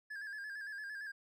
triangle tone with vibrato, 1661.2 Hz, G#6, in tune, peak -40 dBFS, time 0.1-1.12 s, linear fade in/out 10 ms, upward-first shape square, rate 8.8 Hz, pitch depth 56 cents each way, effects none

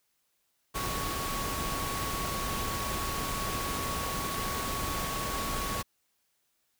sine tone in noise, 1114 Hz, C#6, 8 cents sharp, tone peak -36 dBFS, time 0.74-5.83 s, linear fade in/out 20 ms, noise pink, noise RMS -34 dBFS, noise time 0.74-5.83 s, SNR -5 dB, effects white hiss -75 dBFS RMS until 6.79 s

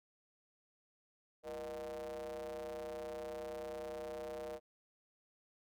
square ring-modulated tone, 69.9 Hz, C#2, 15 cents sharp, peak -40 dBFS, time 1.43-4.6 s, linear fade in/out 50 ms, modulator 544 Hz, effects none

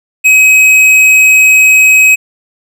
triangle tone with tanh clipping, 2540 Hz, D#7, 35 cents sharp, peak -4 dBFS, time 0.24-2.16 s, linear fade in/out 20 ms, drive 15 dB, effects none

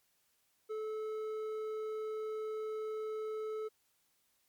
sine tone with hard clipping, 433.8 Hz, A4, 25 cents flat, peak -38 dBFS, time 0.69-3.69 s, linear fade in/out 20 ms, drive 6 dB, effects white hiss -75 dBFS RMS until 4.48 s + MP3 96 kbps

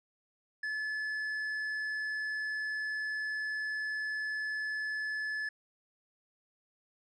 sine tone with tanh clipping, 1725 Hz, A6, 35 cents flat, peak -34 dBFS, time 0.63-5.49 s, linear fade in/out 5 ms, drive 5 dB, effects none

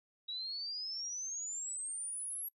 sine exponential sweep, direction up, 3840 to 11560 Hz, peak -38 dBFS, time 0.28-2.49 s, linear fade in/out 10 ms, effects noise-tail reverb RT60 0.1 s tail -25 dB re dry

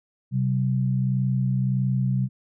sine tone pair together, 130 / 191.63 Hz, C3 / G3, -11 / -39 cents, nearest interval perfect fifth, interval 672 cents, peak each -21 / -26 dBFS, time 0.31-2.29 s, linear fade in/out 50 ms, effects none

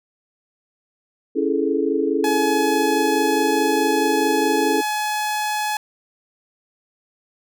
sine chord, A major seventh, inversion first, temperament equal, 277.2 / 329.6 / 415.3 / 440 Hz, C#4 / E4 / G#4 / A4, 0 / 0 / 0 / 0 cents, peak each -23 dBFS, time 1.35-4.82 s, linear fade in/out 20 ms
sawtooth tone, 847 Hz, G#5, 34 cents sharp, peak -17 dBFS, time 2.24-5.77 s, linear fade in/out 2 ms
effects none

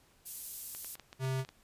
pink high-pass noise, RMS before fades -42 dBFS, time 0.25-0.96 s, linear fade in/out 20 ms, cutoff 11000 Hz, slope 12 dB/octave
clicks, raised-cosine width 0.2 ms, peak -30 dBFS, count 9, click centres 0.749 / 0.846 / 0.954 / 0.997 / 1.129 / 1.25 / 1.394 / 1.449 / 1.49 s
square tone, 131.8 Hz, C3, 13 cents sharp, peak -32 dBFS, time 1.19-1.45 s, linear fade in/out 50 ms
effects pink hiss -66 dBFS RMS until 1.63 s + resampled to 32000 Hz

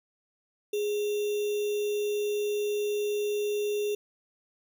sine tone with sample-and-hold, 415.3 Hz, G#4, in tune, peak -26 dBFS, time 0.73-3.95 s, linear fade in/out 5 ms, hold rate 3150 Hz, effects none

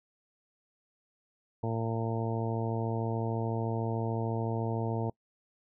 harmonic tone, 113.7 Hz, A#2, 43 cents flat, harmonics 1 / 2 / 3 / 4 / 5 / 6 / 7 / 8, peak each -32 / -37 / -39 / -37 / -43 / -41 / -45 / -41 dBFS, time 1.63-5.1 s, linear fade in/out 5 ms, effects noise-tail reverb RT60 0.1 s tail -25 dB re dry

